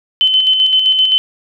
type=tone with tremolo; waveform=sine; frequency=3052 Hz; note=G7; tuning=47 cents flat; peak=-7 dBFS; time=0.21-1.18 s; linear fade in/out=0 ms; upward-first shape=square; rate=7.7 Hz; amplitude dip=40%; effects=none